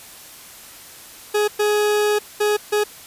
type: tone bursts at uneven times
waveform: 40% pulse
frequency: 418.4 Hz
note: G#4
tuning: 13 cents sharp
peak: -15 dBFS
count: 4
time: 1.34-1.48 / 1.59-2.19 / 2.4-2.57 / 2.72-2.84 s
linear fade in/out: 10 ms
effects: white hiss -41 dBFS RMS until 3.06 s + resampled to 32000 Hz